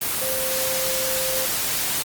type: tone in noise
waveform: sine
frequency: 523.3 Hz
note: C5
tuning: in tune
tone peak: -27 dBFS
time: 0.21-1.46 s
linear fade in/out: 10 ms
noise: white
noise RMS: -24 dBFS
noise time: 0.01-2.03 s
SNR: -6 dB
effects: Opus 24 kbps